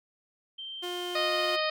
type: tone with pitch glide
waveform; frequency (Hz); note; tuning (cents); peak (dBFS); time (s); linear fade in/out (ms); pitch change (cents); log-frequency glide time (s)
sine; 3136 to 3079; G7 to G7; 0 to -32; -37; 0.58-1.63; 10; -32; 0.98-1.38
type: tone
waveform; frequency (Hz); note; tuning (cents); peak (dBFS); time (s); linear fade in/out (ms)
sawtooth; 355.4; F4; +30; -30; 0.82-1.57; 20
type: harmonic tone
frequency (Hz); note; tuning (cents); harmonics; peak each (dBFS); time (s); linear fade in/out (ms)
620; D#5; -6; 1 / 2 / 3 / 4 / 5 / 6 / 7 / 8; -30 / -33 / -35 / -36 / -37 / -38 / -38 / -39; 1.15-1.7; 5
effects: none